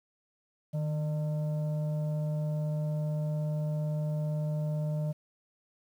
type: tone pair together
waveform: sine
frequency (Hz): 152.95 / 602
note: D#3 / D5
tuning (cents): -29 / +43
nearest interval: 2 octaves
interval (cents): 2372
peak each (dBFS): -27 / -37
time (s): 0.73-5.13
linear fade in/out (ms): 20
effects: tanh soft clip ceiling -26 dBFS + 10-bit